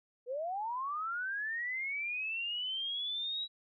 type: linear sweep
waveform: sine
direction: up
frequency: 470 to 3885 Hz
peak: -34 dBFS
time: 0.26-3.48 s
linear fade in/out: 50 ms
effects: none